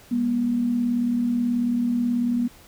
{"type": "tone pair together", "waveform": "sine", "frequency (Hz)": [202.9, 241.3], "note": ["G#3", "B3"], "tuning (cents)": [-40, -40], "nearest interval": "minor third", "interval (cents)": 300, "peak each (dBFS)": [-30, -20], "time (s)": [0.11, 2.48], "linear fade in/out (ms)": 10, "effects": ["pink hiss -50 dBFS RMS until 2.67 s"]}